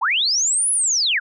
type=linear two-way sweep; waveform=sine; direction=up then down; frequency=759 to 10410 to 1371 Hz; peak=-16 dBFS; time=0.01-1.2 s; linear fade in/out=20 ms; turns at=0.71 s; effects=none